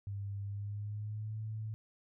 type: tone with pitch glide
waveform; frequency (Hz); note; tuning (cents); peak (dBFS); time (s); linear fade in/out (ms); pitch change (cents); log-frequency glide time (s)
sine; 100 to 109.05; G2 to A2; +35 to -15; -37; 0.07-1.74; 0; +150; 0.43-1.39
effects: none